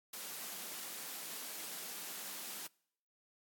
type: high-pass noise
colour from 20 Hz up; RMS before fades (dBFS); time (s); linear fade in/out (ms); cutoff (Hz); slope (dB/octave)
white; -45; 0.13-2.67; 5; 160; 96
effects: noise-tail reverb RT60 0.7 s tail -26 dB re dry + AAC 64 kbps